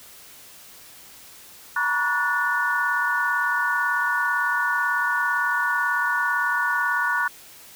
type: tone cluster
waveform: sine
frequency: 938 / 976 / 1133 / 1464 / 1766 Hz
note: A#5 / B5 / C#6 / F#6 / A6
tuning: +11 / -21 / +37 / -19 / +6 cents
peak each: -31 / -30 / -28 / -22 / -29 dBFS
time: 1.76-7.28 s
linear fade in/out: 5 ms
effects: white hiss -46 dBFS RMS until 7.75 s